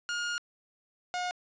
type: tone pair in turn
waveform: sawtooth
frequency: 1425 / 719.7 Hz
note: F6 / F#5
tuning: +34 / -48 cents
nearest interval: octave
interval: 1182 cents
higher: first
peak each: -27 dBFS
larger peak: neither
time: 0.09-0.38 / 1.14-1.31 s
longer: first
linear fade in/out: 0 ms
effects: resampled to 16000 Hz + 9-bit